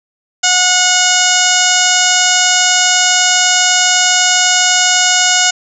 harmonic tone with a mistuned harmonic, 728 Hz, F#5, 28 cents flat, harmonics 1 / 2 / 3 / 4 / 5 / 6 / 7 / 8 / 9 / 10, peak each -18 / -16 / -20 / -16 / -21 / -22 / -18 / -22 / -16 / -16 dBFS, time 0.43-5.51 s, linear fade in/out 10 ms, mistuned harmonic 6, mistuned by -16 cents, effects none

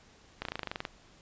slowing click train, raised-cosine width 0.3 ms, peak -18 dBFS, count 12, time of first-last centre 0.42-0.852 s, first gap 32 ms, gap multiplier 1.04, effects pink hiss -59 dBFS RMS until 1.21 s + resampled to 16000 Hz

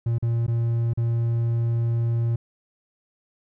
triangle tone with dropouts, 116.54 Hz, A#2, in tune, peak -18 dBFS, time 0.06-2.36 s, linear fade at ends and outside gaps 5 ms, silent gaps 0.184-0.225 / 0.466-0.479 / 0.935-0.974 s, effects none

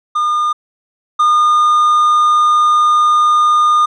triangle tone pair in turn, 1213 / 1217.4 Hz, D#6 / D#6, -44 / -38 cents, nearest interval unison, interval 6 cents, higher second, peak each -10 / -6 dBFS, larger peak second, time 0.15-0.53 / 1.19-3.86 s, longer second, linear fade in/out 10 ms, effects resampled to 22050 Hz

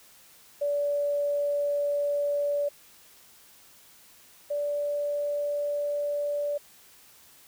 sine tone pair in turn, 577 / 581.3 Hz, D5 / D5, -31 / -18 cents, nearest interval unison, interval 13 cents, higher second, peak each -24 / -26 dBFS, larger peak first, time 0.61-2.69 / 4.5-6.58 s, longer neither, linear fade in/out 10 ms, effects white hiss -55 dBFS RMS until 7.47 s

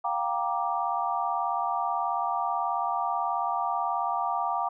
sine chord, G minor seventh, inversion third, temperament just, 705.6 / 784 / 940.8 / 1176 Hz, F5 / G5 / Bb5 / D6, +18 / 0 / +16 / +2 cents, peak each -31 dBFS, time 0.04-4.69 s, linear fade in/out 10 ms, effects none

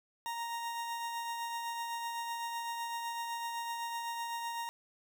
40% pulse tone with tremolo, 932.3 Hz, A#5, in tune, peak -34 dBFS, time 0.26-4.69 s, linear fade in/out 0 ms, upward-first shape triangle, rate 7.9 Hz, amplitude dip 35%, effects none

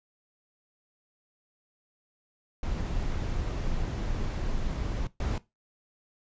brown noise bursts at uneven times, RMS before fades -30 dBFS, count 2, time 2.63-5.07 / 5.2-5.38 s, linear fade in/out 2 ms, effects noise-tail reverb RT60 0.2 s tail -18 dB re dry + resampled to 16000 Hz

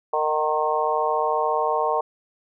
harmonic tone with a mistuned harmonic, 153.8 Hz, D#3, 20 cents flat, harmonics 3 / 4 / 5 / 6 / 7, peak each -26 / -26 / -26 / -26 / -26 dBFS, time 0.13-2.01 s, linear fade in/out 5 ms, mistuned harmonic 5, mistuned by -19 cents, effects none

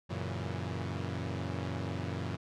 sawtooth chord, F# dominant seventh, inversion none, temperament equal, 92.5 / 116.54 / 138.59 / 164.81 Hz, F#2 / A#2 / C#3 / E3, 0 / 0 / 0 / 0 cents, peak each -34 / -36 / -38 / -38 dBFS, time 0.09-2.37 s, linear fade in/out 20 ms, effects low-pass 5000 Hz 12 dB/octave

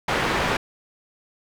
white low-pass noise, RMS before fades -23 dBFS, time 0.08-0.57 s, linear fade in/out 5 ms, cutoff 1800 Hz, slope 12 dB/octave, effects none

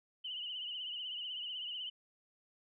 sine tone with vibrato, 2960 Hz, F#7, in tune, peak -39 dBFS, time 0.24-1.9 s, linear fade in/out 10 ms, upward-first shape triangle, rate 16 Hz, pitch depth 84 cents each way, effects none

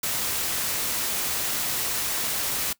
white noise, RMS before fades -27 dBFS, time 0.03-2.73 s, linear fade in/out 5 ms, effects noise-tail reverb RT60 0.1 s tail -20 dB re dry

